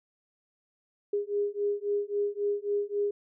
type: beating tone pair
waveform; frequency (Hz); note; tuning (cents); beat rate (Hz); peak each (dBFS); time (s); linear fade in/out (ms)
sine; 407.1 / 410.8; G#4 / G#4; -35 / -19; 3.7; -30 / -30; 1.13-3.11; 5
effects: none